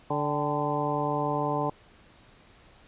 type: harmonic tone with a mistuned harmonic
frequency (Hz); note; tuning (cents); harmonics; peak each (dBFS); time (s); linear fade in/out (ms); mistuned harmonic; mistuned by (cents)
146.2; D3; -7; 1 / 2 / 3 / 4 / 5 / 6 / 7; -33 / -33 / -33 / -33 / -33 / -33 / -33; 0.1-1.7; 5; 5; +83
effects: pink hiss -56 dBFS RMS until 2.87 s + resampled to 8000 Hz